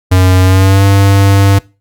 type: tone with pitch glide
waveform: square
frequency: 92.6 to 98.67 Hz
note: F#2 to G2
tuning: +2 to +12 cents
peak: -5 dBFS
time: 0.11-1.59 s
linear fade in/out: 10 ms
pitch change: +110 cents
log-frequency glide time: 0.42-0.84 s
effects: noise-tail reverb RT60 0.3 s tail -22 dB re dry + Opus 48 kbps